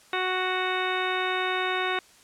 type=harmonic tone; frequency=370 Hz; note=F#4; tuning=in tune; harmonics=1 / 2 / 3 / 4 / 5 / 6 / 7 / 8 / 10; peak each=-31 / -32 / -32 / -32 / -35 / -34 / -37 / -40 / -35 dBFS; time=0.13-1.99 s; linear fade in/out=2 ms; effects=white hiss -55 dBFS RMS until 2.23 s + low-pass 9000 Hz 12 dB/octave